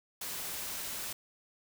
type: noise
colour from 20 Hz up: white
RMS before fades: -39 dBFS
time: 0.21-1.13 s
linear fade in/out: 5 ms
effects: none